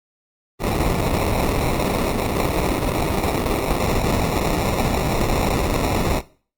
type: noise with sample-and-hold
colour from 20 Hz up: pink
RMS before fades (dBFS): -20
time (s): 0.59-6.22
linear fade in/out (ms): 50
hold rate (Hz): 1575
effects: noise-tail reverb RT60 0.4 s tail -18 dB re dry + Opus 32 kbps